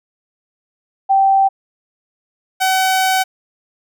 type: tone pair in turn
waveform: sine / sawtooth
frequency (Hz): 779 / 756.4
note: G5 / F#5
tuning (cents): -11 / +38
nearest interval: minor second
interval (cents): 51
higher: first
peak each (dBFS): -9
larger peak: neither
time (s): 1.09-1.49 / 2.6-3.24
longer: second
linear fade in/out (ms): 20
effects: none